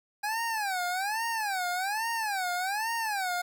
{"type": "tone with vibrato", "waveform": "25% pulse", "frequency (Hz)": 811, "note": "G#5", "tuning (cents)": -41, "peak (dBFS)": -25, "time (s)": [0.23, 3.42], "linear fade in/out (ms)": 10, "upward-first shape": "sine", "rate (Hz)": 1.2, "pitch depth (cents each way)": 230, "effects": ["11-bit"]}